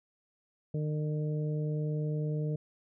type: harmonic tone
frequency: 151.8 Hz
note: D#3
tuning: 42 cents flat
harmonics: 1 / 2 / 3 / 4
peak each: -30 / -42 / -39 / -46 dBFS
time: 0.74-2.56 s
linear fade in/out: 5 ms
effects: none